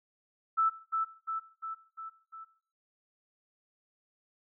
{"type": "tone with echo", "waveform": "sine", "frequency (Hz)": 1318.5, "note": "E6", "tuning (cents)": 0, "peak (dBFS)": -23, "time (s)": [0.57, 0.7], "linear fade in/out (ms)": 20, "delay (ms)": 350, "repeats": 5, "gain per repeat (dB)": -4, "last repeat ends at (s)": 2.45, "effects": ["noise-tail reverb RT60 0.5 s tail -17 dB re dry"]}